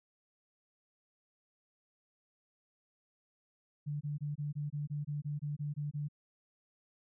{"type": "tone bursts", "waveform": "sine", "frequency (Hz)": 146.83, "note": "D3", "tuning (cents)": 0, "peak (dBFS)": -34, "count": 13, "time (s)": [3.86, 6.086], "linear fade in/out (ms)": 20, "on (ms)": 150, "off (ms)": 23, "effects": []}